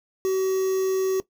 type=tone with quantisation; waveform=triangle; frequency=379.4 Hz; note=F#4; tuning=43 cents sharp; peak=-18 dBFS; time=0.25-1.2 s; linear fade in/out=0 ms; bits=6; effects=noise-tail reverb RT60 0.1 s tail -17 dB re dry